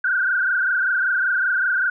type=tone with frequency modulation; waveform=sine; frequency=1501 Hz; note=F#6; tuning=24 cents sharp; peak=-17 dBFS; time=0.04-1.9 s; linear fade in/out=5 ms; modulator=25.2 Hz; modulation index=3.1; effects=none